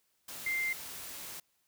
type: tone in noise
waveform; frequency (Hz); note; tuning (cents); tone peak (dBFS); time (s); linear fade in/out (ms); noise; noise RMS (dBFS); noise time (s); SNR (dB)
sine; 2093; C7; 0; -30; 0.46-0.73; 5; white; -44; 0.28-1.4; +11
effects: white hiss -75 dBFS RMS until 1.67 s